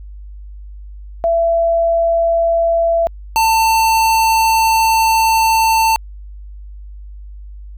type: tone pair in turn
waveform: sine / square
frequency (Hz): 670 / 894.3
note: E5 / A5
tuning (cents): +28 / +28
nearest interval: perfect fourth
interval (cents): 500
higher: second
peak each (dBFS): -11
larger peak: neither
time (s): 1.24-3.07 / 3.36-5.96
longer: second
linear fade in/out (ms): 0
effects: added 50 Hz sine -30 dBFS peak until 7.77 s